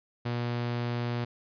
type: tone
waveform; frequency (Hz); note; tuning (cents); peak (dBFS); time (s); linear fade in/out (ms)
sawtooth; 120; B2; -49; -25; 0.25-1.25; 10
effects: resampled to 11025 Hz